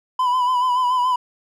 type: tone with vibrato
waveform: triangle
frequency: 1000 Hz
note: B5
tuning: 21 cents sharp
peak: -14 dBFS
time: 0.19-1.16 s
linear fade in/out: 5 ms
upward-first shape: sine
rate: 7 Hz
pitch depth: 45 cents each way
effects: none